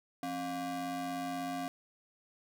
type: ring-modulated tone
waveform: square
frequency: 220.4 Hz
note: A3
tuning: 3 cents sharp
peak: -33 dBFS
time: 0.23-1.68 s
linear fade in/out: 0 ms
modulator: 489 Hz
effects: none